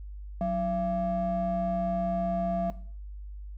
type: ring-modulated tone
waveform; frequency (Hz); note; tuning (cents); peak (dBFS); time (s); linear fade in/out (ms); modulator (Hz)
triangle; 246.9; B3; 0; -21; 0.41-2.7; 0; 432
effects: noise-tail reverb RT60 0.5 s tail -17 dB re dry + added 50 Hz sine -38 dBFS peak until 3.57 s